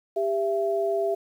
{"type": "tone pair together", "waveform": "sine", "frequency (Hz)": [397.1, 668.7], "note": ["G4", "E5"], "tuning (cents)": [22, 25], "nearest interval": "major sixth", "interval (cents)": 903, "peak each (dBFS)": -25, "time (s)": [0.16, 1.15], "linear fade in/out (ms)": 10, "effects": ["9-bit"]}